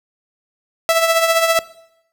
sawtooth tone with tremolo, 659.3 Hz, E5, in tune, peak -6 dBFS, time 0.89-1.59 s, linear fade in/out 0 ms, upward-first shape triangle, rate 15 Hz, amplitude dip 60%, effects noise-tail reverb RT60 0.8 s tail -20 dB re dry

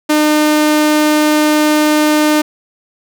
sawtooth tone, 303.1 Hz, D#4, 45 cents flat, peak -5 dBFS, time 0.09-2.42 s, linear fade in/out 10 ms, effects none

